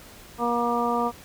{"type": "harmonic tone", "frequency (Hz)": 238, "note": "A#3", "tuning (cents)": 36, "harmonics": [1, 2, 3, 4, 5], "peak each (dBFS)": [-28, -28, -28, -28, -28], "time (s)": [0.38, 1.12], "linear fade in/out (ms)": 50, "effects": ["pink hiss -47 dBFS RMS until 1.24 s"]}